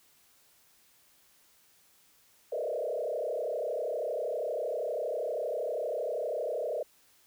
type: tone with frequency modulation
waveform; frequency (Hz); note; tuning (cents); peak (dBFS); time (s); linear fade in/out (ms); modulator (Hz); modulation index
sine; 547; C#5; -23; -30; 2.52-6.83; 5; 32.6; 3.1
effects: white hiss -64 dBFS RMS until 7.26 s

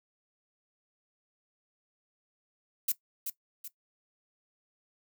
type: noise with echo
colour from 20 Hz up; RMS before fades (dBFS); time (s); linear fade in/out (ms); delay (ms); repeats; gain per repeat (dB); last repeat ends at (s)
violet; -28; 2.88-2.92; 5; 380; 2; -7; 3.68
effects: noise-tail reverb RT60 0.1 s tail -17 dB re dry

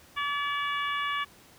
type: harmonic tone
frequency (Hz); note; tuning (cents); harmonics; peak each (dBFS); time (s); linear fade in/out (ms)
573; D5; -43; 2 / 3 / 4 / 5 / 6; -30 / -34 / -36 / -38 / -40; 0.16-1.25; 20
effects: pink hiss -55 dBFS RMS until 1.58 s + high-pass 60 Hz 12 dB/octave

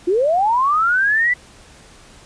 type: linear sweep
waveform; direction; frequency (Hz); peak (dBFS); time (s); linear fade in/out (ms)
sine; up; 331.4 to 1998; -13; 0.07-1.34; 10
effects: pink hiss -45 dBFS RMS until 2.25 s + resampled to 22050 Hz

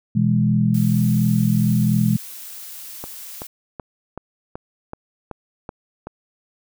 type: chord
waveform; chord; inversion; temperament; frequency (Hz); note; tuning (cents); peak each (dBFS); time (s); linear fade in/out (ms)
sine; E major; second; equal; 123.47 / 164.81 / 207.7; B2 / E3 / G#3; 0 / 0 / 0; -19 / -20 / -18; 0.15-2.17; 10
type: noise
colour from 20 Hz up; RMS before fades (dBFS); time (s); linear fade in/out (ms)
blue; -36; 0.74-3.47; 5
type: click train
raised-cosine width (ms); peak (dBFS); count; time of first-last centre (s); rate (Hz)
1; -17; 9; 3.04-6.07; 2.64
effects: none

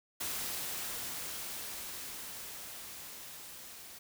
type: noise with level ramp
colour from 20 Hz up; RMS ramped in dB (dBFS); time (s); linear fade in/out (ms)
white; -37 to -50; 0.2-3.99; 10
effects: none

